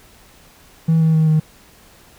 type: tone with pitch steps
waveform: triangle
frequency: 162.3 / 160.16 / 158.04 / 155.96 Hz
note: E3 / E3 / D#3 / D#3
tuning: -27 / -50 / +27 / +4 cents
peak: -8 dBFS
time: 0.88-1.4 s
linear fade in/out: 10 ms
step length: 130 ms
effects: tanh soft clip ceiling -7 dBFS + pink hiss -48 dBFS RMS until 2.18 s